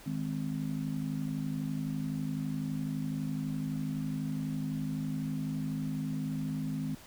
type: chord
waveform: sine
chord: Ab major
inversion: second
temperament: just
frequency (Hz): 155.74 / 207.7 / 259.6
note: Eb3 / Ab3 / C4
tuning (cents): +2 / 0 / -13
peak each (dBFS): -35 / -38 / -36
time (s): 0.06-6.95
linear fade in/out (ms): 5
effects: pink hiss -53 dBFS RMS until 7.06 s